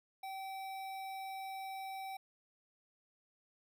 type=tone with notch filter; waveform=square; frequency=771 Hz; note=G5; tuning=29 cents flat; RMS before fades=-44 dBFS; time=0.23-2.17 s; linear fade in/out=5 ms; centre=7100 Hz; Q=1.5; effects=none